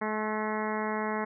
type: harmonic tone with a mistuned harmonic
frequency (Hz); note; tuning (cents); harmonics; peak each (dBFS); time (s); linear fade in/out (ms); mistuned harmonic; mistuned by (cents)
214.8; A3; -41; 1 / 2 / 3 / 4 / 5 / 6 / 7 / 8 / 9 / 10; -34 / -35 / -38 / -36 / -37 / -42 / -43 / -42 / -41 / -44; 0.01-1.25; 10; 6; +35
effects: none